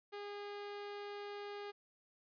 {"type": "tone", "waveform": "sawtooth", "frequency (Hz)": 408.6, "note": "G#4", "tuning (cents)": -28, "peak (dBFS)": -40, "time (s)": [0.12, 1.72], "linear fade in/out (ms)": 20, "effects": ["resampled to 11025 Hz"]}